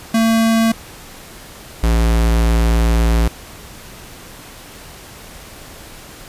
square tone pair in turn, 225.7 / 56.75 Hz, A3 / A#1, +44 / -46 cents, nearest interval 2 octaves, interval 2390 cents, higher first, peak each -12 dBFS, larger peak neither, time 0.14-0.72 / 1.83-3.28 s, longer second, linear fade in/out 5 ms, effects pink hiss -37 dBFS RMS until 6.28 s + resampled to 32000 Hz

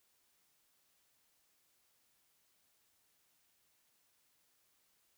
silence, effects white hiss -75 dBFS RMS until 5.17 s

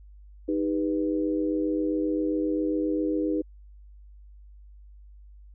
sine chord, Eb augmented, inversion none, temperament equal with one note detuned, 311.1 / 398.6 / 493.9 Hz, Eb4 / G4 / B4, 0 / +29 / 0 cents, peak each -25 / -31 / -31 dBFS, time 0.48-3.42 s, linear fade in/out 10 ms, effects added 50 Hz sine -46 dBFS peak until 5.54 s

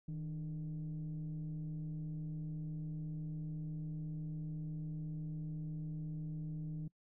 sine tone with frequency modulation, 157 Hz, D#3, 16 cents sharp, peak -38 dBFS, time 0.08-6.88 s, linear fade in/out 5 ms, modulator 140 Hz, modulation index 0.49, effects noise-tail reverb RT60 0.1 s tail -24 dB re dry + tanh soft clip ceiling -35 dBFS

